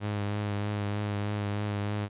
sawtooth tone with vibrato, 103.1 Hz, G#2, 12 cents flat, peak -25 dBFS, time 0-2.09 s, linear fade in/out 50 ms, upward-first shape triangle, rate 3.2 Hz, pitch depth 33 cents each way, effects resampled to 8000 Hz

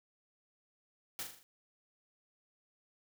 white noise with echo, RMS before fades -40 dBFS, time 1.19-1.23 s, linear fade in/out 0 ms, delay 40 ms, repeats 5, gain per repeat -5 dB, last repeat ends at 1.43 s, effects none

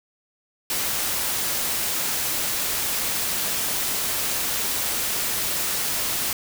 white noise, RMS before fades -25 dBFS, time 0.7-6.33 s, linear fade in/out 2 ms, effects none

